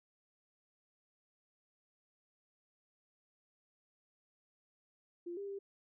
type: tone with pitch steps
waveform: sine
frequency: 346.9 / 400 / 396.3 Hz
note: F4 / G4 / G4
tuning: -12 / +35 / +19 cents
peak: -40 dBFS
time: 5.26-5.59 s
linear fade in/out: 10 ms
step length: 110 ms
effects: none